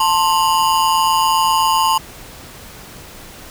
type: ring-modulated tone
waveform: square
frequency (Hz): 971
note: B5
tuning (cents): -30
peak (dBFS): -10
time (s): 0-1.98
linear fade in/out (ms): 5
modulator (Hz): 83.8
effects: pink hiss -37 dBFS RMS until 3.5 s